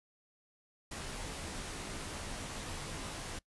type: noise with comb filter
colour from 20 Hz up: pink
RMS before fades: -42 dBFS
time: 0.91-3.39 s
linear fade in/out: 5 ms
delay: 17 ms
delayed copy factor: -0.55
effects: noise-tail reverb RT60 0.1 s tail -22 dB re dry + resampled to 24000 Hz